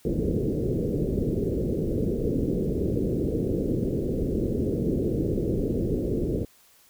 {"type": "low-pass noise", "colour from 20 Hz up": "white", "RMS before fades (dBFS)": -26, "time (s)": [0.05, 6.45], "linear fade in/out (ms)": 2, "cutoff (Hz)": 470, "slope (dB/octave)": 48, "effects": ["white hiss -58 dBFS RMS until 6.89 s"]}